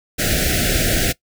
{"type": "band-stop noise", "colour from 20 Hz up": "pink", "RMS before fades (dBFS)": -18, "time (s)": [0.18, 1.13], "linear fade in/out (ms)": 20, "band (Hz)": [740, 1400], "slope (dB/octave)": 96, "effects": ["noise-tail reverb RT60 0.1 s tail -20 dB re dry"]}